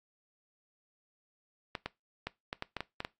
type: clicks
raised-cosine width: 0.3 ms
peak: -19 dBFS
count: 9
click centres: 1.752 / 1.86 / 2.27 / 2.529 / 2.624 / 2.767 / 2.806 / 3.004 / 3.049 s
effects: noise-tail reverb RT60 0.2 s tail -20 dB re dry + AAC 64 kbps